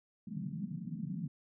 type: band-pass noise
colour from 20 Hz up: pink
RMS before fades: -40 dBFS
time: 0.27-1.28 s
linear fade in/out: 5 ms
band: 150 to 220 Hz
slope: 48 dB/octave
effects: none